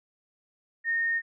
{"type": "tone", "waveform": "sine", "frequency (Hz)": 1840, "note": "A#6", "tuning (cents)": -23, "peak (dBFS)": -24, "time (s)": [0.84, 1.22], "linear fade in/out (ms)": 50, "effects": []}